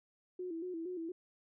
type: tone with vibrato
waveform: sine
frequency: 345.7 Hz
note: F4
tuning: 18 cents flat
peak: -38 dBFS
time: 0.39-1.12 s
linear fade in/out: 5 ms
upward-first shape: square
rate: 4.3 Hz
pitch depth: 87 cents each way
effects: none